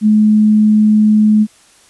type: tone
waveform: sine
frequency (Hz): 213.4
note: G#3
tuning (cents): +47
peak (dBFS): -6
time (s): 0.01-1.47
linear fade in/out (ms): 50
effects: white hiss -47 dBFS RMS until 1.89 s + resampled to 24000 Hz